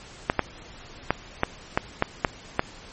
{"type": "clicks", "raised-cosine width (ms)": 0.5, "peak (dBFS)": -4, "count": 8, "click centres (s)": [0.299, 0.393, 1.106, 1.434, 1.775, 2.024, 2.248, 2.594], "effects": ["pink hiss -45 dBFS RMS until 2.92 s", "MP3 32 kbps"]}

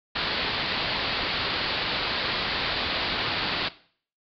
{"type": "low-pass noise", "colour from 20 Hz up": "white", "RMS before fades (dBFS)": -28, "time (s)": [0.15, 3.69], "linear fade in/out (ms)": 10, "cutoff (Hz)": 4700, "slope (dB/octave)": 96, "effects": ["noise-tail reverb RT60 0.5 s tail -17 dB re dry"]}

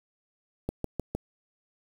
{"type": "click train", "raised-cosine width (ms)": 2, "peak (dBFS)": -16, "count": 4, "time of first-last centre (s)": [0.69, 1.15], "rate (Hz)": 6.52, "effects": ["7-bit"]}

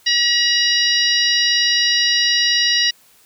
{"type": "harmonic tone with a mistuned harmonic", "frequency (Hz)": 959, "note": "A#5", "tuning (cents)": 49, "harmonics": [2, 3, 4, 5, 6], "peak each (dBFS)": [-20, -20, -20, -20, -20], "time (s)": [0.06, 2.91], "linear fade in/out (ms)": 10, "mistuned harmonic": 6, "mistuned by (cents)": -50, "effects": ["white hiss -52 dBFS RMS until 3.25 s"]}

